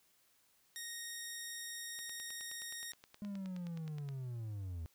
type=tone; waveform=10% pulse; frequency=1864.7 Hz; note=A#6; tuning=in tune; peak=-34 dBFS; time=0.76-2.92 s; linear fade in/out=0 ms
type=click train; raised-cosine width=0.2 ms; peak=-36 dBFS; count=21; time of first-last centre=1.99-4.089 s; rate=9.53 Hz
type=linear sweep; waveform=triangle; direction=down; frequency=207.7 to 78.5 Hz; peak=-38 dBFS; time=3.22-4.86 s; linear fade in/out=0 ms
effects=white hiss -72 dBFS RMS until 4.94 s